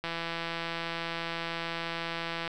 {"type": "click train", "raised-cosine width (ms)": 0.3, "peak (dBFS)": -18, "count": 408, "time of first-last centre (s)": [0.04, 2.477], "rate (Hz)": 167, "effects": []}